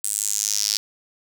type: tone with high-pass filter sweep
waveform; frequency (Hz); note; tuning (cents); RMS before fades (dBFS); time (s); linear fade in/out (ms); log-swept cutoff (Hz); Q
sawtooth; 103.83; G#2; 0; -24; 0.04-0.77; 0; 8800 to 4900; 3.7
effects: none